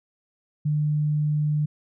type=tone; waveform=sine; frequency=150 Hz; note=D3; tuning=37 cents sharp; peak=-20 dBFS; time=0.65-1.66 s; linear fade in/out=10 ms; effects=none